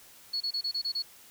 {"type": "tone bursts", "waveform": "sine", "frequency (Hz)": 4376, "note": "C#8", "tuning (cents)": -23, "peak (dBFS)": -28, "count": 7, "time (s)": [0.33, 1.024], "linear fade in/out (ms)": 10, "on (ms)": 76, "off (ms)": 27, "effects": ["white hiss -54 dBFS RMS until 1.3 s"]}